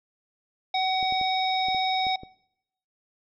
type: harmonic tone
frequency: 753 Hz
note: F#5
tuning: 30 cents sharp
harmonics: 1 / 3 / 5 / 7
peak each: -24 / -32 / -29 / -38 dBFS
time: 0.74-2.16 s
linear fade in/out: 5 ms
type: clicks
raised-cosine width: 2 ms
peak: -27 dBFS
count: 7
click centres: 1.028 / 1.124 / 1.213 / 1.685 / 1.747 / 2.068 / 2.234 s
effects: noise-tail reverb RT60 0.8 s tail -23 dB re dry

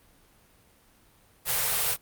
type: band-stop noise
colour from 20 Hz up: white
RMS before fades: -26 dBFS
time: 1.45-1.97 s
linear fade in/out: 50 ms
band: 180 to 410 Hz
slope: 96 dB/octave
effects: pink hiss -60 dBFS RMS until 2.01 s + Opus 32 kbps

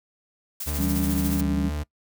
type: noise with tremolo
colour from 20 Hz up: blue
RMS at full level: -31 dBFS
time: 0.6-1.41 s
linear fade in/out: 5 ms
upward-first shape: sine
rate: 14 Hz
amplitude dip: 50%
type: tone with pitch glide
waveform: 40% pulse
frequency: 73.42 to 74.66 Hz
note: D2 to D2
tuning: 0 to +29 cents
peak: -26 dBFS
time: 0.66-1.84 s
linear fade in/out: 20 ms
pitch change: +29 cents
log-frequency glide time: 1.49-1.66 s
type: chord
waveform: sine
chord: C# diminished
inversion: first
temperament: equal with one note detuned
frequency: 164.81 / 196 / 281.7 Hz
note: E3 / G3 / C#4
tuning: 0 / 0 / +28 cents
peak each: -30 / -26 / -26 dBFS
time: 0.78-1.7 s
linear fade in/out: 20 ms
effects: noise-tail reverb RT60 0.1 s tail -22 dB re dry

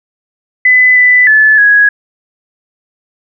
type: tone with pitch steps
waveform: sine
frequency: 2007 / 1992 / 1732 / 1665 Hz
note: B6 / B6 / A6 / G#6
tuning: +27 / +14 / -28 / +4 cents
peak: -3 dBFS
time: 0.65-1.89 s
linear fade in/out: 5 ms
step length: 310 ms
effects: none

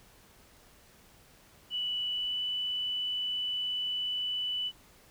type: tone with pitch glide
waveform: sine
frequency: 2960 to 2981 Hz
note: F#7 to F#7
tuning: 0 to +12 cents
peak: -30 dBFS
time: 1.7-4.72 s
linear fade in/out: 50 ms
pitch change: +12 cents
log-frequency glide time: 2.09-2.42 s
effects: pink hiss -59 dBFS RMS until 5.1 s

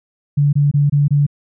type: tone bursts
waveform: sine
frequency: 144.2 Hz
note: D3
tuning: 31 cents flat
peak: -10 dBFS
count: 5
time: 0.37-1.266 s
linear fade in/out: 10 ms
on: 160 ms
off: 24 ms
effects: none

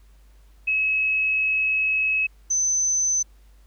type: tone pair in turn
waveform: sine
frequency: 2571 / 6115 Hz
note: E7 / G8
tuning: -44 / -44 cents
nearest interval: octave + minor third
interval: 1500 cents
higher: second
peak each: -19 dBFS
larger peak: neither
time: 0.67-2.27 / 2.5-3.23 s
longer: first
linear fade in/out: 10 ms
effects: added 50 Hz sine -49 dBFS peak until 3.66 s + pink hiss -63 dBFS RMS until 3.66 s

